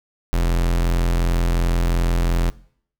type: tone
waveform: 45% pulse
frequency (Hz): 42.81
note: F1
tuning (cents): -34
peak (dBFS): -16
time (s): 0.33-2.5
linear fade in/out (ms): 0
effects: noise-tail reverb RT60 0.6 s tail -21 dB re dry